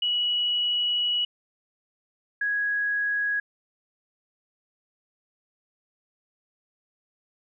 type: tone pair in turn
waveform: sine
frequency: 2928 / 1661.4 Hz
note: F#7 / G#6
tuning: -19 / 0 cents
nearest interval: minor seventh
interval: 981 cents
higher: first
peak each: -22 / -23 dBFS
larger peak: first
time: 0.02-1.25 / 2.41-3.4 s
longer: first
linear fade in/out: 5 ms
effects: none